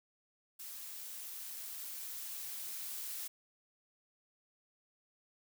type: noise with level ramp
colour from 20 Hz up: blue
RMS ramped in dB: -47 to -42 dBFS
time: 0.59-3.28 s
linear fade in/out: 10 ms
effects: none

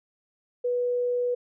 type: tone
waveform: sine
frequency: 490 Hz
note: B4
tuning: 14 cents flat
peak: -23 dBFS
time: 0.64-1.35 s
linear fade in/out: 10 ms
effects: none

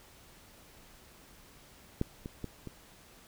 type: clicks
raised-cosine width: 3 ms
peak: -16 / -26 / -24 / -28 dBFS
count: 4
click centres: 2.014 / 2.259 / 2.443 / 2.673 s
effects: pink hiss -57 dBFS RMS until 3.27 s

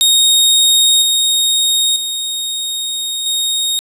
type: tone with level steps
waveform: sawtooth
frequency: 3729 Hz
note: A#7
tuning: in tune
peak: -5 / -8 / -15 / -11 dBFS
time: 0.01-3.79 s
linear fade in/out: 0 ms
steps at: 1.02 / 1.96 / 3.26 s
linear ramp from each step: 2 ms
effects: resampled to 32000 Hz + 7-bit

